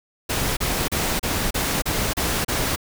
pink noise bursts, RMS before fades -23 dBFS, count 8, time 0.29-2.761 s, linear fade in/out 10 ms, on 280 ms, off 33 ms, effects none

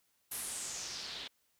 white noise with low-pass filter sweep, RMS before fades -42 dBFS, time 0.31-1.28 s, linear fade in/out 10 ms, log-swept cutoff 12000 to 3400 Hz, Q 3.4, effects white hiss -75 dBFS RMS until 1.59 s

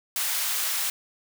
white high-pass noise, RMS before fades -27 dBFS, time 0.16-0.9 s, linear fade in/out 2 ms, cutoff 920 Hz, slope 12 dB/octave, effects none

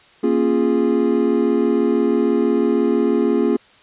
triangle chord, Bb minor seventh, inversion none, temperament equal with one note detuned, 233.1 / 273.1 / 349.2 / 415.3 Hz, Bb3 / Db4 / F4 / Ab4, 0 / -26 / 0 / 0 cents, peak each -18 dBFS, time 0.23-3.57 s, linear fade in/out 10 ms, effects white hiss -50 dBFS RMS until 3.82 s + resampled to 8000 Hz

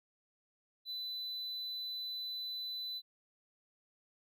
triangle tone, 4000 Hz, B7, 21 cents sharp, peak -37 dBFS, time 0.85-3.02 s, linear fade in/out 50 ms, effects none

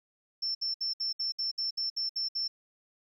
sine tone bursts, 5370 Hz, E8, 31 cents sharp, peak -29 dBFS, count 11, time 0.42-2.48 s, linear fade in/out 10 ms, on 130 ms, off 63 ms, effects 11-bit

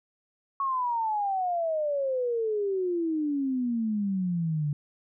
sine exponential sweep, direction down, 1111 to 143.4 Hz, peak -25 dBFS, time 0.6-4.73 s, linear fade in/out 2 ms, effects none

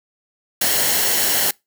white noise with comb filter, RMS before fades -18 dBFS, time 0.61-1.51 s, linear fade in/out 5 ms, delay 0.82 ms, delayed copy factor -0.5, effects noise-tail reverb RT60 0.2 s tail -24 dB re dry

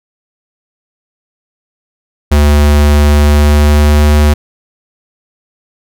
square tone with pitch glide, 73.42 to 74.53 Hz, D2 to D2, 0 to +26 cents, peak -5 dBFS, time 2.31-4.34 s, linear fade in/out 10 ms, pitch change +26 cents, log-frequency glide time 3.11-4.15 s, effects none

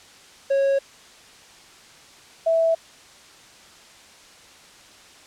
triangle / sine tone pair in turn, 549 / 656.2 Hz, C#5 / E5, -17 / -8 cents, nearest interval minor third, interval 309 cents, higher second, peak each -15 / -16 dBFS, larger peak first, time 0.5-0.79 / 2.46-2.75 s, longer neither, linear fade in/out 10 ms, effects white hiss -48 dBFS RMS until 5.26 s + low-pass 7000 Hz 12 dB/octave

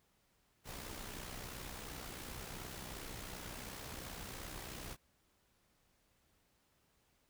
pink noise with amplitude modulation, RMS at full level -45 dBFS, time 0.64-4.97 s, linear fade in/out 50 ms, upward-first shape sine, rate 62.8 Hz, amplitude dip 50%, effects pink hiss -75 dBFS RMS until 7.29 s

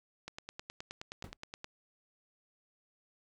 click train, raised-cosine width 0.2 ms, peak -25 dBFS, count 14, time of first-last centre 0.28-1.644 s, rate 9.53 Hz
brown noise with exponential decay, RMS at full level -39 dBFS, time 1.24-1.37 s, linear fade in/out 1 ms, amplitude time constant 27 ms
effects none

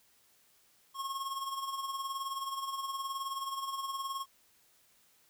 square tone with tremolo, 1086 Hz, C#6, 36 cents flat, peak -34 dBFS, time 0.94-4.26 s, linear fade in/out 50 ms, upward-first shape sine, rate 19 Hz, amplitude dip 55%, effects white hiss -67 dBFS RMS until 5.29 s

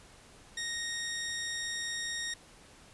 15% pulse tone, 1864.7 Hz, A#6, in tune, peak -28 dBFS, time 0.57-2.34 s, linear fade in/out 5 ms, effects pink hiss -56 dBFS RMS until 2.93 s + resampled to 24000 Hz

